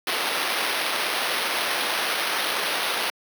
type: noise with sample-and-hold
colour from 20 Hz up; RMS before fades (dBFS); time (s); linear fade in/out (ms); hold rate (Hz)
white; -25; 0.07-3.1; 2; 7350
effects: high-pass 400 Hz 12 dB/octave